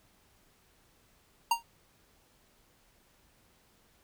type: tone with exponential decay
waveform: square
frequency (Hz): 929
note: A#5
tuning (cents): -6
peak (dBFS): -21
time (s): 1.51-1.63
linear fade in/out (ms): 5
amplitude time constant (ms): 24
effects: pink hiss -66 dBFS RMS until 4.03 s